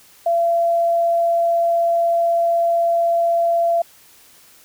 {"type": "tone", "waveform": "sine", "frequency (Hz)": 679, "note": "F5", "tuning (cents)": -49, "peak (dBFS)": -14, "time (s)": [0.26, 3.82], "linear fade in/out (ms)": 5, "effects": ["white hiss -49 dBFS RMS until 4.64 s"]}